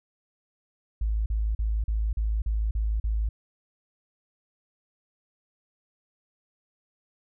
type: tone bursts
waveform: sine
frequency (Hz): 53.8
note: A1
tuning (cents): -38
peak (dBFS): -23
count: 8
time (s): 1.01-3.29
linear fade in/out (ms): 5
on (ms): 250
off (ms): 40
effects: none